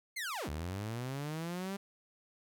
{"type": "linear two-way sweep", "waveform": "sawtooth", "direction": "down then up", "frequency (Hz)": [2182, 70.3, 200.1], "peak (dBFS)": -33, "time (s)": [0.16, 1.77], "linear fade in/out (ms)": 10, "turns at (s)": 0.49, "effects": []}